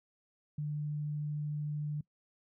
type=tone; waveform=sine; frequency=148.9 Hz; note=D3; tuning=24 cents sharp; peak=-33 dBFS; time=0.58-2.01 s; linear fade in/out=5 ms; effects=noise-tail reverb RT60 0.1 s tail -22 dB re dry